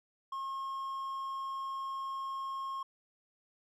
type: tone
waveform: triangle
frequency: 1078 Hz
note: C#6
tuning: 49 cents flat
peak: -34 dBFS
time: 0.32-2.83 s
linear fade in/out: 5 ms
effects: none